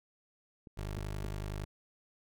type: clicks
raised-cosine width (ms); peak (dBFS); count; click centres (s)
3; -37 / -30 / -27; 3; 0.672 / 0.979 / 1.248
type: tone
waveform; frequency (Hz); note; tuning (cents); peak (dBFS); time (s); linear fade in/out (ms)
20% pulse; 50.8; G#1; -38; -32; 0.77-1.65; 10
effects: none